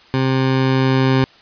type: tone with level ramp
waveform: 20% pulse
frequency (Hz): 132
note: C3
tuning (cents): +16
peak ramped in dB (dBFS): -10 to -7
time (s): 0.14-1.24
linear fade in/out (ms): 0
effects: white hiss -47 dBFS RMS until 1.41 s + resampled to 11025 Hz